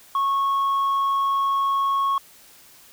sine tone, 1100 Hz, C#6, 14 cents flat, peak -16 dBFS, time 0.15-2.18 s, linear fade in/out 2 ms, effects tanh soft clip ceiling -18 dBFS + white hiss -50 dBFS RMS until 2.92 s

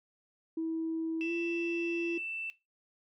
sine tone with pitch glide, 324.6 to 340.1 Hz, E4 to F4, -27 to -46 cents, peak -30 dBFS, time 0.57-2.18 s, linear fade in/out 5 ms, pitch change +81 cents, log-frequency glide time 1.23-1.31 s
sine tone, 2661 Hz, E7, 16 cents sharp, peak -34 dBFS, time 1.21-2.5 s, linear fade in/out 0 ms
effects noise-tail reverb RT60 0.2 s tail -17 dB re dry + tanh soft clip ceiling -26 dBFS

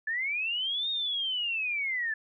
sine linear two-way sweep, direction up then down, 1719 to 3729 to 1719 Hz, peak -28 dBFS, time 0.07-2.14 s, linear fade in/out 5 ms, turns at 0.9 s, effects none

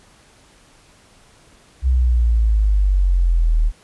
sine exponential sweep, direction down, 65.41 to 38.06 Hz, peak -12 dBFS, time 1.82-3.72 s, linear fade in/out 50 ms, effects pink hiss -51 dBFS RMS until 3.83 s + resampled to 24000 Hz

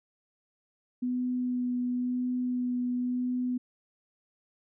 sine tone with vibrato, 248.4 Hz, B3, 10 cents sharp, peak -27 dBFS, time 1.02-3.58 s, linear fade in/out 10 ms, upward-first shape sine, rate 0.96 Hz, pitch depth 11 cents each way, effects none

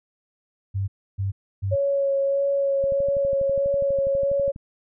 sine tone bursts, 97.9 Hz, G2, 2 cents flat, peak -22 dBFS, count 3, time 0.74-1.76 s, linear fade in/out 20 ms, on 140 ms, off 300 ms
sine tone with vibrato, 554.4 Hz, C#5, in tune, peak -19 dBFS, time 1.71-4.52 s, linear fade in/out 20 ms, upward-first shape sine, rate 1.6 Hz, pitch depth 14 cents each way
click train, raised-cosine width 5 ms, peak -25 dBFS, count 22, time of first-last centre 2.84-4.561 s, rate 12.2 Hz
effects none

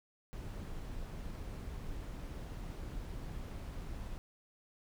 brown noise, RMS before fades -43 dBFS, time 0.33-4.18 s, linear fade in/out 0 ms, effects none

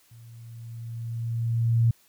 sine tone with level ramp, 115.8 Hz, A#2, 11 cents flat, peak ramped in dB -46 to -16 dBFS, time 0.11-1.91 s, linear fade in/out 5 ms, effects white hiss -61 dBFS RMS until 2.08 s

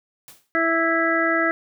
white noise with exponential decay, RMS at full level -40 dBFS, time 0.28-0.52 s, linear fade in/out 0 ms, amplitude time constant 51 ms
harmonic tone, 329.6 Hz, E4, in tune, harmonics 1 / 2 / 4 / 5 / 6, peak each -24 / -24 / -24 / -24 / -24 dBFS, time 0.55-1.51 s, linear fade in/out 0 ms
effects none

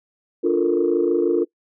sine chord, Bb major seventh, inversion first, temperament equal, 293.7 / 349.2 / 440 / 466.2 Hz, D4 / F4 / A4 / Bb4, 0 / 0 / 0 / 0 cents, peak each -23 / -18 / -22 / -22 dBFS, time 0.43-1.45 s, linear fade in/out 20 ms, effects noise-tail reverb RT60 0.1 s tail -22 dB re dry + tanh soft clip ceiling -8 dBFS

